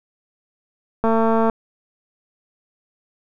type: click train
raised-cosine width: 1 ms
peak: -6 dBFS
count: 104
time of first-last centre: 1.04-1.498 s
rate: 225 Hz
effects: 8-bit